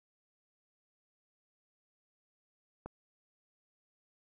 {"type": "click", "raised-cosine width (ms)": 1, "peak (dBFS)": -28, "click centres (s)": 2.86, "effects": []}